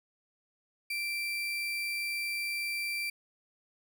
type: tone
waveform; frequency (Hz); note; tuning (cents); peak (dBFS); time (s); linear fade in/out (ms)
35% pulse; 2349; D7; 0; -30; 0.9-3.1; 5
effects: none